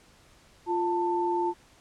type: tone pair together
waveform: sine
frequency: 349.2 / 888.6 Hz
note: F4 / A5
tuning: 0 / +17 cents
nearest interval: octave + major third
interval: 1617 cents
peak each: -27 dBFS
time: 0.66-1.54 s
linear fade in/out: 50 ms
effects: pink hiss -58 dBFS RMS until 1.8 s + low-pass 9000 Hz 12 dB/octave